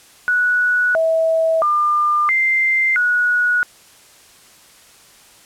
sine tone with pitch steps, 1471 / 649 / 1200 / 2088 / 1460 Hz, F#6 / E5 / D6 / C7 / F#6, -11 / -27 / +37 / -4 / -24 cents, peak -13 dBFS, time 0.28-3.63 s, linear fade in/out 0 ms, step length 670 ms, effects white hiss -47 dBFS RMS until 5.45 s + low-pass 11000 Hz 12 dB/octave

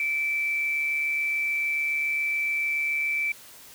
sine tone with amplitude modulation, 2324 Hz, D7, 19 cents flat, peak -22 dBFS, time 0-3.32 s, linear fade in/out 2 ms, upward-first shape sine, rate 147 Hz, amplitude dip 35%, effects white hiss -48 dBFS RMS until 3.74 s

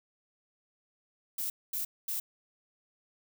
violet noise bursts, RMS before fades -34 dBFS, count 3, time 1.38-2.2 s, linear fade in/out 5 ms, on 120 ms, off 230 ms, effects none

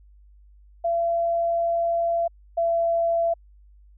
sine tone pair in turn, 678 / 673.3 Hz, E5 / E5, +49 / +36 cents, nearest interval unison, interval 13 cents, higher first, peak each -20 / -19 dBFS, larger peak second, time 0.84-2.28 / 2.57-3.34 s, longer first, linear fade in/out 10 ms, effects added 50 Hz sine -49 dBFS peak until 3.97 s

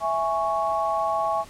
sine chord, C# minor, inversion first, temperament equal, 659.3 / 830.6 / 1108.7 Hz, E5 / G#5 / C#6, 0 / 0 / 0 cents, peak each -26 dBFS, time 0-1.45 s, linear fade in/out 50 ms, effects pink hiss -47 dBFS RMS until 1.49 s + low-pass 11000 Hz 12 dB/octave

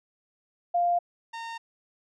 sine / sawtooth tone pair in turn, 698.5 / 917.1 Hz, F5 / A#5, 0 / -29 cents, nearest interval perfect fourth, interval 471 cents, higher second, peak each -21 / -31 dBFS, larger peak first, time 0.74-0.99 / 1.33-1.58 s, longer neither, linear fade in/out 10 ms, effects low-pass 5000 Hz 12 dB/octave

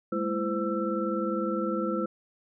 sine tone cluster, 204.2 / 224 / 335.8 / 513 / 1331 Hz, G#3 / A3 / E4 / C5 / E6, -29 / +31 / +32 / -34 / +16 cents, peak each -32 / -36 / -31 / -32 / -34 dBFS, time 0.12-2.06 s, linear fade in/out 5 ms, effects none

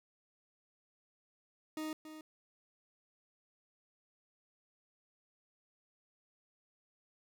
40% pulse tone with echo, 311.1 Hz, D#4, in tune, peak -37 dBFS, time 1.77-1.93 s, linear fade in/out 2 ms, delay 280 ms, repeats 1, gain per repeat -10 dB, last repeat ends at 2.21 s, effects none

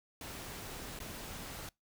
pink noise with dropouts, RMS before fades -45 dBFS, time 0.21-1.69 s, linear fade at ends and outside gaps 2 ms, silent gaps 0.99-1.001 s, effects noise-tail reverb RT60 0.2 s tail -25 dB re dry

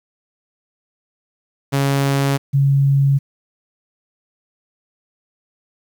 sawtooth / sine tone pair in turn, 138.59 / 138.59 Hz, C#3 / C#3, 0 / 0 cents, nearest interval unison, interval 0 cents, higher neither, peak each -11 dBFS, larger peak neither, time 1.72-2.38 / 2.53-3.19 s, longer neither, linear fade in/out 20 ms, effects 8-bit

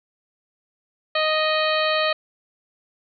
harmonic tone with a mistuned harmonic, 622.3 Hz, D#5, in tune, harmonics 1 / 2 / 3 / 4 / 5 / 6 / 7, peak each -22 / -25 / -27 / -28 / -29 / -30 / -30 dBFS, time 1.15-2.13 s, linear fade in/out 5 ms, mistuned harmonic 6, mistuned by +73 cents, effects none

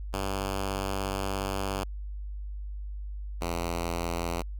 5% pulse tone pair in turn, 97 / 85.34 Hz, G2 / F2, -18 / -39 cents, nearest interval major second, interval 221 cents, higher first, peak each -19 dBFS, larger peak neither, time 0.13-1.84 / 3.41-4.42 s, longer first, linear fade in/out 5 ms, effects added 50 Hz sine -34 dBFS peak until 4.59 s

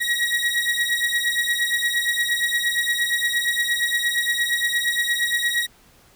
30% pulse beating tone pair, 1898 / 1906.6 Hz, A#6 / A#6, +31 / +39 cents, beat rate 8.6 Hz, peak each -20 dBFS, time 0-5.67 s, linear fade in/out 20 ms, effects pink hiss -54 dBFS RMS until 6.15 s

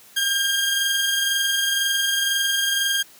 sawtooth tone pair together, 1604 / 3230 Hz, G6 / G#7, +39 / -49 cents, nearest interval octave, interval 1212 cents, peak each -19 / -19 dBFS, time 0.16-3.03 s, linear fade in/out 10 ms, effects white hiss -49 dBFS RMS until 3.19 s + high-pass 100 Hz 12 dB/octave

